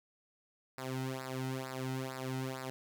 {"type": "tone with flanger", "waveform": "sawtooth", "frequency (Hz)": 130.81, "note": "C3", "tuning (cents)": 0, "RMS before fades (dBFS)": -39, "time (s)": [0.78, 2.7], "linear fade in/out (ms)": 0, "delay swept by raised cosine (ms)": [0.31, 1.81], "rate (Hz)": 2.2, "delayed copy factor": -0.85, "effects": []}